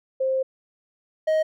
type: tone pair in turn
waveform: sine / triangle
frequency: 527 / 628 Hz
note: C5 / D#5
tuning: +12 / +16 cents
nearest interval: minor third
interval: 304 cents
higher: second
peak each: -20 / -16 dBFS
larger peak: second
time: 0.2-0.43 / 1.27-1.43 s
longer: first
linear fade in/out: 10 ms
effects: none